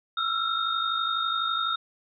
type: tone cluster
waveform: sine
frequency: 1319 / 1371 / 3691 Hz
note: E6 / F6 / A#7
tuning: +1 / -32 / -18 cents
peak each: -29 dBFS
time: 0.17-1.76 s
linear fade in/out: 5 ms
effects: none